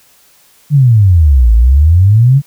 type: exponential two-way sweep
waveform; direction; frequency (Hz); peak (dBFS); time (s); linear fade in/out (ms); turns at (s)
sine; down then up; 152.8 to 54 to 146.1; -3; 0.7-2.42; 50; 1.53
effects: white hiss -47 dBFS RMS until 2.46 s